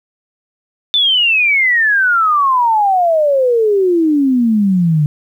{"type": "exponential sweep", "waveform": "sine", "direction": "down", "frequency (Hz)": [3567, 145.3], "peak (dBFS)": -9, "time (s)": [0.94, 5.06], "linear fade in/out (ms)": 0, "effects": ["8-bit"]}